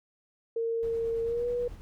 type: tone with pitch glide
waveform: sine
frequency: 458.4 to 485.1 Hz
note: A#4 to B4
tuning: -29 to -31 cents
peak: -27 dBFS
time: 0.56-1.68 s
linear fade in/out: 5 ms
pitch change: +98 cents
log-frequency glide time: 1.23-1.48 s
type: noise with tremolo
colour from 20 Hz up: brown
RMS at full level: -44 dBFS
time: 0.83-1.81 s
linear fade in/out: 0 ms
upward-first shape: sine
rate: 9.2 Hz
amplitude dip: 35%
effects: none